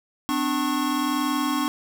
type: tone cluster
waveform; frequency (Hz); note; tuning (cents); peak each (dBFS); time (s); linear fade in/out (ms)
square; 254.5 / 295.5 / 1091; C4 / D4 / C#6; -48 / +11 / -28; -28 / -26 / -28; 0.29-1.68; 0
effects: none

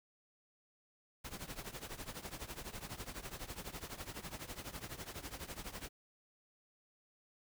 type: noise with tremolo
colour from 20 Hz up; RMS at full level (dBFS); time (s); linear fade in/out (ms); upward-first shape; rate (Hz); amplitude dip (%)
pink; -43; 1.24-5.89; 10; triangle; 12; 90
effects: none

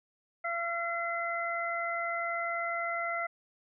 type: harmonic tone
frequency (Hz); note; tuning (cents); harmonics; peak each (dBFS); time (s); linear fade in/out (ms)
681; F5; -44; 1 / 2 / 3; -35 / -35 / -35; 0.44-3.27; 10
effects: none

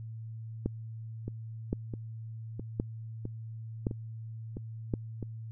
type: two click trains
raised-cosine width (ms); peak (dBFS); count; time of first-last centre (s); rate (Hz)
3; -24 / -16; 7 / 5; 1.28-5.227 / 0.66-4.938; 1.52 / 0.935
effects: added 112 Hz sine -39 dBFS peak until 5.51 s

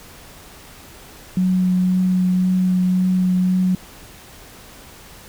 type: tone with vibrato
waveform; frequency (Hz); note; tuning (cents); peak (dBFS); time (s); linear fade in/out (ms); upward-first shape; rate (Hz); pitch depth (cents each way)
sine; 183.7; F#3; -12; -14; 1.37-3.75; 2; triangle; 1.9; 12
effects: pink hiss -42 dBFS RMS until 5.28 s

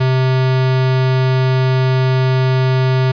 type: tone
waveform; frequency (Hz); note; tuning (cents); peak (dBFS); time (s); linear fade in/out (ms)
square; 130; C3; -11; -12; 0-3.12; 10
effects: resampled to 11025 Hz + 8-bit

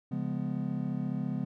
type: chord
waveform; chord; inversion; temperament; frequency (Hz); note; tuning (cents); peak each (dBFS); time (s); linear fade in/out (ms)
triangle; C# dominant seventh; none; just; 138.59 / 173.24 / 207.9 / 249.5; C#3 / E#3 / G#3 / B3; 0 / -14 / +2 / +18; -34; 0.11-1.45; 10
effects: none

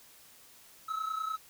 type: tone pair together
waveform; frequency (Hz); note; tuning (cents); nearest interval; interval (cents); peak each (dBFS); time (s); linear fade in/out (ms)
triangle; 1288.4 / 1318.5; E6 / E6; -40 / 0; unison; 40; -32 / -36; 0.88-1.37; 10
effects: white hiss -57 dBFS RMS until 1.49 s

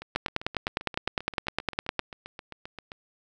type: two click trains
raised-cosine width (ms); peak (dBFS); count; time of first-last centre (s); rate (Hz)
0.3; -9 / -23; 19 / 23; 0.16-1.993 / 0.02-2.919; 9.82 / 7.59
effects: none

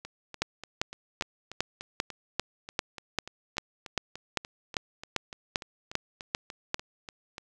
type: two click trains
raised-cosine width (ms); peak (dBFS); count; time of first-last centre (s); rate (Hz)
0.2; -9 / -23; 17 / 26; 0.42-6.744 / 0.05-7.381; 2.53 / 3.41
effects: none

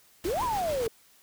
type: noise with tremolo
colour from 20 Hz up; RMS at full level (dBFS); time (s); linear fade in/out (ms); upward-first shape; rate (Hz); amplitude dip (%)
pink; -37; 0.24-0.87; 2; sine; 6.9; 30
type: exponential two-way sweep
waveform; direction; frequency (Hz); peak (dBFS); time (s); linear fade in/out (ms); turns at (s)
sine; up then down; 319 to 1046.5 to 433; -26; 0.25-0.88; 2; 0.43
effects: white hiss -60 dBFS RMS until 1.22 s

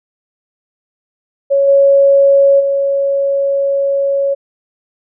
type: tone with level steps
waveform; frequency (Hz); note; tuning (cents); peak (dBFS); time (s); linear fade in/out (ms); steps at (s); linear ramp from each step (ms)
sine; 555; C#5; +2; -8 / -5 / -11; 1.5-4.35; 20; 1.67 / 2.59; 20
effects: none

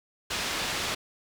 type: low-pass noise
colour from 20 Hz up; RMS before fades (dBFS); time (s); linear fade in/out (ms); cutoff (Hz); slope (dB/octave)
white; -31; 0.3-0.95; 10; 4500; 12
effects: none

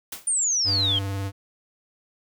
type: noise with exponential decay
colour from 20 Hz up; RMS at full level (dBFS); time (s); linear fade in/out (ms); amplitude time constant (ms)
white; -30; 0.12-0.31; 5; 41
type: exponential sweep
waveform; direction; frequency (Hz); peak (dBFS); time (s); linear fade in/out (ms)
sine; down; 9250 to 3100; -20; 0.27-0.99; 5
type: tone with vibrato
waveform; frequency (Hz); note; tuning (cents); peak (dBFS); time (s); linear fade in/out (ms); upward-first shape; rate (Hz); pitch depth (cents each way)
square; 98; G2; 0; -27; 0.64-1.32; 50; triangle; 20; 39
effects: none

